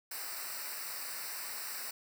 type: noise with comb filter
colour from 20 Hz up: white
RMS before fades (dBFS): -41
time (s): 0.11-1.91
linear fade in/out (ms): 5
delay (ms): 0.3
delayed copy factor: -0.95
effects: none